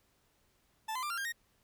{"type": "tone with pitch steps", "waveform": "40% pulse", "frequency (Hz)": [880, 1022.6, 1188.3, 1380.9, 1604.6, 1864.7], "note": ["A5", "C6", "D6", "F6", "G6", "A#6"], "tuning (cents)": [0, -40, 20, -20, 40, 0], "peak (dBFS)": -34, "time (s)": [0.88, 1.324], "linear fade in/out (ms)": 10, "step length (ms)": 74, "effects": ["pink hiss -72 dBFS RMS until 1.63 s"]}